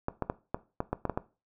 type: clicks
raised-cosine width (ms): 1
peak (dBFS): -15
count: 9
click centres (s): 0.084 / 0.223 / 0.299 / 0.545 / 0.804 / 0.93 / 1.053 / 1.097 / 1.175
effects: noise-tail reverb RT60 0.3 s tail -17 dB re dry